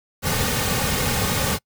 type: noise with comb filter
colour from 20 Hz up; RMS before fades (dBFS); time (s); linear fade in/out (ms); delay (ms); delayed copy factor
pink; -22; 0.22-1.59; 50; 3; -0.65
effects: noise-tail reverb RT60 0.1 s tail -26 dB re dry